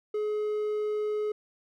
triangle tone, 423.1 Hz, G#4, 32 cents sharp, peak -25 dBFS, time 0.14-1.32 s, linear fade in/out 5 ms, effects none

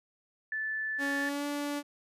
sine tone, 1749 Hz, A6, 11 cents flat, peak -31 dBFS, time 0.52-1.29 s, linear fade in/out 2 ms
sawtooth tone with pitch glide, 279.8 to 289.2 Hz, C#4 to D4, +16 to -27 cents, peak -28 dBFS, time 0.98-1.83 s, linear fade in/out 50 ms, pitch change +57 cents, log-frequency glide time 1.2-1.46 s
effects resampled to 32000 Hz

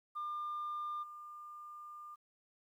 sine tone with level steps, 1200 Hz, D6, 37 cents sharp, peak -36 / -47 dBFS, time 0.15-2.16 s, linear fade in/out 20 ms, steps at 1.02 s, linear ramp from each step 20 ms, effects tanh soft clip ceiling -35 dBFS + 12-bit

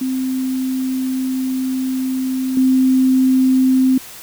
sine tone with level steps, 260 Hz, C4, 11 cents flat, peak -17 / -10 dBFS, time 0.01-3.98 s, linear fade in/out 5 ms, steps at 2.57 s, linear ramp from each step 2 ms, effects white hiss -36 dBFS RMS until 4.22 s

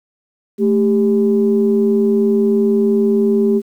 sine tone pair together, 219.2 / 396.4 Hz, A3 / G4, -6 / +19 cents, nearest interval minor seventh, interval 1025 cents, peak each -13 dBFS, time 0.58-3.62 s, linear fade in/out 50 ms, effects tanh soft clip ceiling -3 dBFS + 8-bit

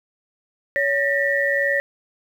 sine tone cluster, 562 / 1803 / 1925 Hz, C#5 / A6 / B6, +24 / +42 / -45 cents, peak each -22 dBFS, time 0.76-1.8 s, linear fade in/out 0 ms, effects 8-bit

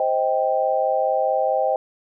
sine chord, C minor, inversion none, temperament just, 523.3 / 627.9 / 784.9 Hz, C5 / Eb5 / G5, 0 / +16 / +2 cents, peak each -22 dBFS, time 0-1.76 s, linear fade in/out 2 ms, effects none

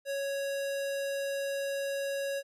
square tone, 554.4 Hz, C#5, in tune, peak -32 dBFS, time 0.05-2.43 s, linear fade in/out 50 ms, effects resampled to 32000 Hz

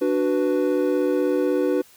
triangle chord, B minor, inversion first, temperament equal, 293.7 / 370 / 493.9 Hz, D4 / F#4 / B4, 0 / 0 / 0 cents, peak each -21 dBFS, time 0.01-1.82 s, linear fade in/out 10 ms, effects white hiss -52 dBFS RMS until 1.96 s

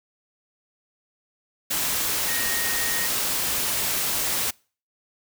sine tone in noise, 1864.7 Hz, A#6, in tune, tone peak -30 dBFS, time 2.28-3.07 s, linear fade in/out 10 ms, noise white, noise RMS -25 dBFS, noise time 1.7-4.51 s, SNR -8 dB, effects noise-tail reverb RT60 0.4 s tail -26 dB re dry

